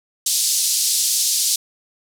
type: band-pass noise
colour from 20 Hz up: pink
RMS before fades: -19 dBFS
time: 0.26-1.56 s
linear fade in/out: 5 ms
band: 4400 to 12000 Hz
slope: 24 dB/octave
effects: none